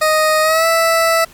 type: tone with pitch glide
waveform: 20% pulse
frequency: 622.3 to 658.9 Hz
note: D#5 to E5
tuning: 0 to -1 cents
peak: -6 dBFS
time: 0.01-1.25 s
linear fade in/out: 10 ms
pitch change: +99 cents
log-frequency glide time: 0.42-0.66 s
effects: pink hiss -43 dBFS RMS until 1.33 s + MP3 96 kbps